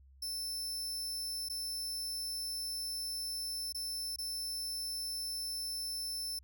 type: tone with dropouts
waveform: sawtooth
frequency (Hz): 5300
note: E8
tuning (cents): +9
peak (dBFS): -34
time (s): 0.22-6.39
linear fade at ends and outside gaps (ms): 5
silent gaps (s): 1.487-1.497 / 3.725-3.746 / 4.161-4.185
effects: added 67 Hz sine -57 dBFS peak until 6.43 s